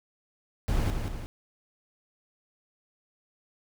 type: noise with echo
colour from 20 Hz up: brown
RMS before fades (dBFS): -26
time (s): 0.68-0.9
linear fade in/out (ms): 0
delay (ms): 180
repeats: 2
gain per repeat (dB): -5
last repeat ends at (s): 1.26
effects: none